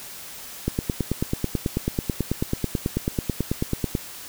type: click train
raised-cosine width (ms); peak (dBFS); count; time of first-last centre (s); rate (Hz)
3; -9; 31; 0.68-3.952; 9.17
effects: white hiss -39 dBFS RMS until 4.28 s